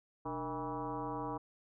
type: tone with frequency modulation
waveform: sine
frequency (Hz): 635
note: D#5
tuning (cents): +35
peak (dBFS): -36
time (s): 0.25-1.38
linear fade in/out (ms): 10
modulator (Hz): 169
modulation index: 2.9
effects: none